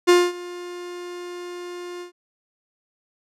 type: tone with ADSR envelope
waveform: 45% pulse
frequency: 353.7 Hz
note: F4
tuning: 22 cents sharp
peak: -10 dBFS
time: 0.07-2.12 s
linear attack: 22 ms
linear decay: 230 ms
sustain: -22 dB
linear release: 110 ms
effects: low-pass 9000 Hz 12 dB/octave